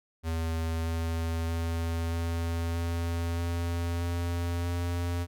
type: tone with pitch steps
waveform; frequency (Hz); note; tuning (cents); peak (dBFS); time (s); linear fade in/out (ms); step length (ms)
square; 81.7 / 82.41 / 83.13 / 83.85 / 84.58 / 85.32 / 86.06 / 86.81; E2 / E2 / E2 / E2 / E2 / F2 / F2 / F2; -15 / 0 / +15 / +30 / +45 / -40 / -25 / -10; -29; 0.23-5.27; 50; 630
effects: none